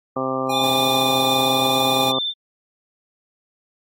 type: harmonic tone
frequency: 131.4 Hz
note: C3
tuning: 8 cents sharp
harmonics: 1 / 2 / 3 / 4 / 5 / 6 / 7 / 8 / 9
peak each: -35 / -27 / -30 / -26 / -31 / -31 / -36 / -34 / -27 dBFS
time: 0.16-2.19 s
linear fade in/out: 5 ms
type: tone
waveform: square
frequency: 815 Hz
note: G#5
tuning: 33 cents flat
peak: -23 dBFS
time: 0.49-2.12 s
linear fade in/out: 10 ms
type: tone with vibrato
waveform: sine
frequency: 3556 Hz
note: A7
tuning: 18 cents sharp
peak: -21 dBFS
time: 0.51-2.34 s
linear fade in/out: 50 ms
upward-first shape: sine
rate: 19 Hz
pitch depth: 28 cents each way
type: noise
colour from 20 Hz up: blue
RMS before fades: -32 dBFS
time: 0.63-2.11 s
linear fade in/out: 10 ms
effects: AAC 48 kbps